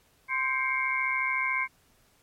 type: tone cluster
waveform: sine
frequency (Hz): 1039 / 1578 / 2134 / 2268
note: C6 / G6 / C7 / C#7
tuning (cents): -12 / +11 / +34 / +39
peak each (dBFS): -31 / -35 / -28 / -32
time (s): 0.28-1.68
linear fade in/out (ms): 50
effects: pink hiss -64 dBFS RMS until 2.22 s + MP3 64 kbps